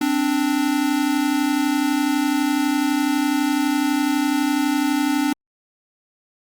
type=tone pair together; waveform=square; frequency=261.6 / 293.6 Hz; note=C4 / D4; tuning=0 / 0 cents; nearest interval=major second; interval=200 cents; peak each=-23 / -20 dBFS; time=0.01-5.33 s; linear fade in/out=5 ms; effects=Opus 48 kbps